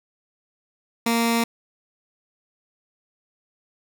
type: tone with notch filter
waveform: 15% pulse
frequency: 231.9 Hz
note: A#3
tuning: 9 cents flat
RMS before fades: -21 dBFS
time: 1.06-1.44 s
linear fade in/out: 5 ms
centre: 570 Hz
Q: 1.2
effects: none